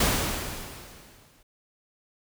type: noise with exponential decay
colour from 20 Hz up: pink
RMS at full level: -21 dBFS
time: 0-1.43 s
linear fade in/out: 5 ms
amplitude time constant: 310 ms
effects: none